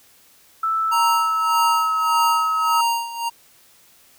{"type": "tone with pitch glide", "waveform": "sine", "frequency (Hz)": [1318.5, 1281.7], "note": ["E6", "E6"], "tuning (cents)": [0, -49], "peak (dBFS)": -18, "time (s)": [0.63, 2.81], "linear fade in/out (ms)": 5, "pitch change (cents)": -49, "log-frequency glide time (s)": [0.8, 2.1]}
{"type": "tone with tremolo", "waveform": "square", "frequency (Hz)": 932.3, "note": "A#5", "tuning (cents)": 0, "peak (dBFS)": -17, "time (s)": [0.91, 3.3], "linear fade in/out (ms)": 20, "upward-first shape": "sine", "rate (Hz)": 1.7, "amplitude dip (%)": 80}
{"effects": ["white hiss -53 dBFS RMS until 4.18 s"]}